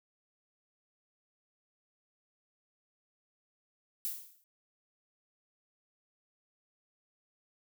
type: noise with exponential decay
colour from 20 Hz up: violet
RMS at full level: -33 dBFS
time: 4.05-4.44 s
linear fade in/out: 0 ms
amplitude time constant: 84 ms
effects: none